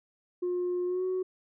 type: tone with pitch glide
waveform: sine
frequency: 357.4 to 370.9 Hz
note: F4 to F#4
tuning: +40 to +4 cents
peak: -26 dBFS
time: 0.42-1.23 s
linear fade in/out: 10 ms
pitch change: +64 cents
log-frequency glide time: 0.86-1.04 s
effects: tanh soft clip ceiling -25 dBFS